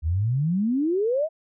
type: exponential sweep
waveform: sine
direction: up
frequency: 73.7 to 664 Hz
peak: -20 dBFS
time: 0.02-1.29 s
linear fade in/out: 50 ms
effects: none